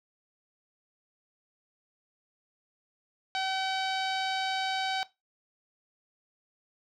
sawtooth tone with low-pass filter, 763 Hz, G5, 47 cents flat, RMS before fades -31 dBFS, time 3.35-5.03 s, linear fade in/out 0 ms, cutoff 4200 Hz, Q 2.2, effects noise-tail reverb RT60 0.2 s tail -17 dB re dry

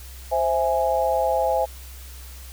sine chord, C augmented, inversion none, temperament equal, 523.3 / 659.3 / 830.6 Hz, C5 / E5 / G#5, 0 / 0 / 0 cents, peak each -23 dBFS, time 0.31-1.66 s, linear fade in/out 20 ms, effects added 64 Hz sine -38 dBFS peak until 2.52 s + white hiss -45 dBFS RMS until 2.52 s

